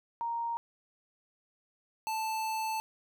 sine / square tone pair in turn, 932.3 / 880 Hz, A#5 / A5, 0 / 0 cents, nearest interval minor second, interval 100 cents, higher first, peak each -31 / -32 dBFS, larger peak first, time 0.21-0.57 / 2.07-2.8 s, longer second, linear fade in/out 0 ms, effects none

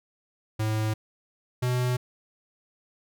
square tone pair in turn, 108.8 / 124.88 Hz, A2 / B2, -19 / +20 cents, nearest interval major second, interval 239 cents, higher second, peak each -25 / -24 dBFS, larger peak second, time 0.59-0.94 / 1.62-1.97 s, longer neither, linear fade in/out 10 ms, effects none

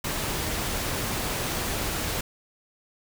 pink noise, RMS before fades -29 dBFS, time 0.04-2.21 s, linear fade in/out 5 ms, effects none

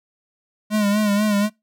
square tone with vibrato, 207.7 Hz, G#3, in tune, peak -17 dBFS, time 0.7-1.5 s, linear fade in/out 50 ms, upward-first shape sine, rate 4.1 Hz, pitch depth 56 cents each way, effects noise-tail reverb RT60 0.2 s tail -25 dB re dry

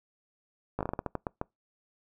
slowing click train, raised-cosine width 1 ms, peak -17 dBFS, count 11, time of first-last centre 0.79-1.414 s, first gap 17 ms, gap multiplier 1.27, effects noise-tail reverb RT60 0.2 s tail -26 dB re dry

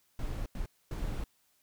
brown noise bursts at uneven times, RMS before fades -35 dBFS, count 3, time 0.19-0.46 / 0.55-0.66 / 0.91-1.24 s, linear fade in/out 2 ms, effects white hiss -71 dBFS RMS until 1.62 s

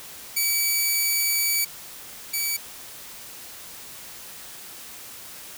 5% pulse tone pair in turn, 2290 / 2290 Hz, D7 / D7, -44 / -44 cents, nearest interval unison, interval 0 cents, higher neither, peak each -11 / -14 dBFS, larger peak first, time 0.36-1.65 / 2.33-2.57 s, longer first, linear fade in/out 10 ms, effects white hiss -41 dBFS RMS until 5.57 s

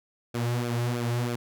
sawtooth tone with flanger, 120 Hz, B2, 49 cents flat, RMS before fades -28 dBFS, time 0.34-1.36 s, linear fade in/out 10 ms, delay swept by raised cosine 1 to 4.4 ms, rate 3.1 Hz, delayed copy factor -0.65, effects none

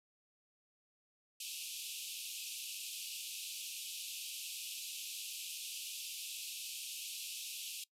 pink band-pass noise, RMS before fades -45 dBFS, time 1.4-7.84 s, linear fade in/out 5 ms, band 2500 to 14000 Hz, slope 96 dB/octave, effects noise-tail reverb RT60 0.1 s tail -21 dB re dry

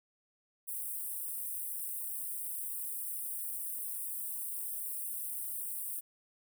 white high-pass noise, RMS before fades -39 dBFS, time 0.67-6.01 s, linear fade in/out 20 ms, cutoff 8400 Hz, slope 96 dB/octave, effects none

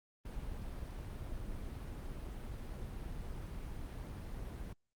brown noise, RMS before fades -43 dBFS, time 0.25-4.73 s, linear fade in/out 5 ms, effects Opus 32 kbps

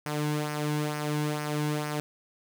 sawtooth tone with flanger, 150 Hz, D3, 37 cents sharp, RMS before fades -30 dBFS, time 0.06-2 s, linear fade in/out 0 ms, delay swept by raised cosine 0.26 to 1.66 ms, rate 2.2 Hz, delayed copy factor -0.55, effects none

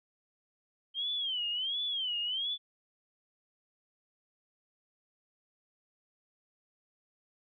sine tone with vibrato, 3136 Hz, G7, in tune, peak -31 dBFS, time 0.94-2.58 s, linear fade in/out 50 ms, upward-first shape sine, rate 1.4 Hz, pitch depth 170 cents each way, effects none

